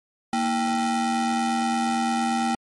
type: ring-modulated tone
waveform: square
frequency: 277.2 Hz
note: C#4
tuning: in tune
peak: -19 dBFS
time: 0.33-2.55 s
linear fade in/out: 2 ms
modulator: 510 Hz
effects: MP3 48 kbps